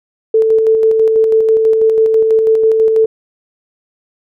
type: tone with tremolo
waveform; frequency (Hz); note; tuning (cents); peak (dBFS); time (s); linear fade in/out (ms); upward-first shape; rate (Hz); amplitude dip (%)
sine; 442.9; A4; +11; -6; 0.34-3.06; 5; square; 6.1; 30
effects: none